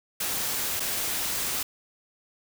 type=noise with dropouts; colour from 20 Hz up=white; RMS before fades=-29 dBFS; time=0.2-1.63 s; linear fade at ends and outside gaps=5 ms; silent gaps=0.798-0.802 s; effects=none